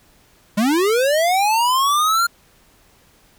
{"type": "linear sweep", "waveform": "square", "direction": "up", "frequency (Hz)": [196, 1408], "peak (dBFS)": -15, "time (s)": [0.57, 2.27], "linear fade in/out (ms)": 10, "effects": ["pink hiss -54 dBFS RMS until 3.38 s"]}